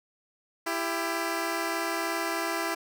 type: tone pair together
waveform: 10% pulse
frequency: 333.5 / 396.6 Hz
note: E4 / G4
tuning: +20 / +20 cents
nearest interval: minor third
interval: 300 cents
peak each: -21 / -25 dBFS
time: 0.66-2.75 s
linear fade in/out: 10 ms
effects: none